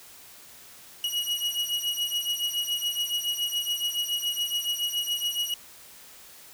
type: beating tone pair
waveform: 40% pulse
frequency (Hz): 2900 / 2907.1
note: F#7 / F#7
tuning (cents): -35 / -31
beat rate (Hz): 7.1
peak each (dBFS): -29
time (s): 1.04-5.54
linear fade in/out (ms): 2
effects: white hiss -49 dBFS RMS until 6.53 s